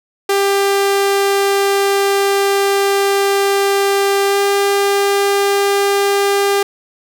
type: tone with pitch glide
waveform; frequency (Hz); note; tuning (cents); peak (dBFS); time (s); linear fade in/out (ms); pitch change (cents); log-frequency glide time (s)
sawtooth; 396.8 to 399.8; G4 to G4; +21 to +34; -8; 0.29-6.63; 5; +13; 4.27-4.38
effects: none